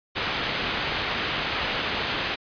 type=low-pass noise; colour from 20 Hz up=white; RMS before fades=-28 dBFS; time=0.15-2.36 s; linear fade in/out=20 ms; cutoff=3600 Hz; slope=24 dB/octave; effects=resampled to 11025 Hz